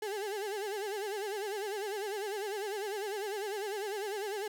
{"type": "tone with vibrato", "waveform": "35% pulse", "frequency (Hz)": 410, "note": "G#4", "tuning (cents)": -22, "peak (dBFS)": -33, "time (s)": [0.02, 4.48], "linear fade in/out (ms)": 5, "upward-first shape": "sine", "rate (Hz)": 10, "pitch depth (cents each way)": 110, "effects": []}